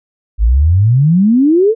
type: exponential sweep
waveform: sine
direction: up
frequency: 49.98 to 466.2 Hz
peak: -6 dBFS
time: 0.38-1.75 s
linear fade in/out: 50 ms
effects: none